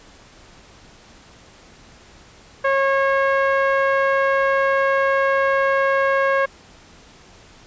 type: tone with low-pass filter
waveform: sawtooth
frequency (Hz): 545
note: C#5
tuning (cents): -29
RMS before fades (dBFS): -18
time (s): 2.64-6.46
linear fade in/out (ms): 10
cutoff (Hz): 1700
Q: 2
effects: pink hiss -47 dBFS RMS until 7.66 s + resampled to 16000 Hz